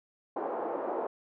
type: band-pass noise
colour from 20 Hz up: white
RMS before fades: -34 dBFS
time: 0.36-1.07 s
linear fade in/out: 5 ms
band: 320 to 840 Hz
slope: 24 dB/octave
effects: none